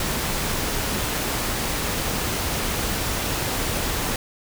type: noise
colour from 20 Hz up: pink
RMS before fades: -25 dBFS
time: 0-4.16 s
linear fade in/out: 2 ms
effects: none